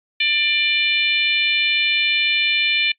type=harmonic tone; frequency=594 Hz; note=D5; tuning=20 cents sharp; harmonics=3 / 4 / 5 / 6 / 7; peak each=-29 / -17 / -22 / -23 / -28 dBFS; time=0.2-2.92 s; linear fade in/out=5 ms; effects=noise-tail reverb RT60 0.1 s tail -24 dB re dry + MP3 48 kbps